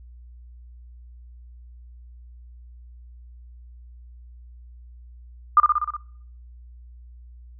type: tone with echo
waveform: sine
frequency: 1207 Hz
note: D6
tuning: 47 cents sharp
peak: -9 dBFS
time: 5.57-5.6 s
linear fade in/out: 2 ms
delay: 61 ms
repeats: 6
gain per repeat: -3 dB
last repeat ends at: 5.966 s
effects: noise-tail reverb RT60 0.6 s tail -22 dB re dry + added 60 Hz sine -42 dBFS peak until 7.59 s